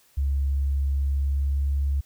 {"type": "tone with pitch glide", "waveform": "sine", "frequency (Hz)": [69.3, 69.98], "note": ["C#2", "C#2"], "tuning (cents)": [0, 17], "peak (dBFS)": -20, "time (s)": [0.17, 2.01], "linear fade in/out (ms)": 10, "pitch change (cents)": 17, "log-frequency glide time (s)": [0.99, 1.69], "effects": ["tanh soft clip ceiling -16 dBFS", "white hiss -60 dBFS RMS until 2.05 s"]}